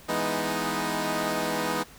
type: chord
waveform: 10% pulse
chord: E major seventh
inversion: none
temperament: equal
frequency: 164.81 / 207.7 / 246.9 / 311.1 Hz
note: E3 / G#3 / B3 / D#4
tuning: 0 / 0 / 0 / 0 cents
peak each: -25 / -24 / -24 / -22 dBFS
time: 0.08-1.84 s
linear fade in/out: 20 ms
effects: pink hiss -50 dBFS RMS until 1.98 s